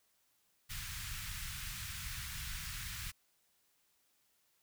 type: band-stop noise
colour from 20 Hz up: pink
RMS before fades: -43 dBFS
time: 0.69-3.12 s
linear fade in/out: 20 ms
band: 140 to 1400 Hz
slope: 24 dB/octave
effects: white hiss -75 dBFS RMS until 4.62 s